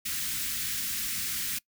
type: band-stop noise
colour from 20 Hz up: white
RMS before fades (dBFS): -32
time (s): 0.05-1.59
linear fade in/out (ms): 10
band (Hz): 270 to 1500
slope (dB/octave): 24
effects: noise-tail reverb RT60 0.1 s tail -23 dB re dry